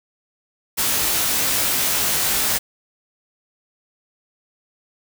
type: noise with comb filter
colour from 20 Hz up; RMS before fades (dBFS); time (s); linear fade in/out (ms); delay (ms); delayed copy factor
white; -20; 0.77-2.59; 20; 19; +0.9
effects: none